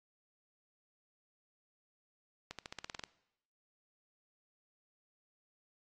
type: accelerating click train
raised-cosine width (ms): 0.2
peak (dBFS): -25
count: 10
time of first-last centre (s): 2.51-3.038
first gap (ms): 77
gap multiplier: 0.93
effects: noise-tail reverb RT60 0.8 s tail -20 dB re dry + AAC 32 kbps